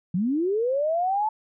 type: linear sweep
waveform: sine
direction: up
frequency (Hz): 164.81 to 880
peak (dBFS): -21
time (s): 0.14-1.29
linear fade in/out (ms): 5
effects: none